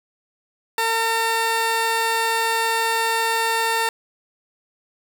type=tone pair together; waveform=15% pulse; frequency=453.7 / 907.4 Hz; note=A#4 / A#5; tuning=-47 / -47 cents; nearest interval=octave; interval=1200 cents; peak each=-17 dBFS; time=0.78-3.89 s; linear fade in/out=2 ms; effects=none